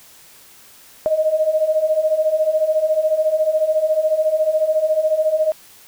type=beating tone pair; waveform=sine; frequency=614 / 628 Hz; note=D#5 / D#5; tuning=-23 / +16 cents; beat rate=14 Hz; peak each=-20 / -16 dBFS; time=1.06-5.52 s; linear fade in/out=0 ms; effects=white hiss -46 dBFS RMS until 5.87 s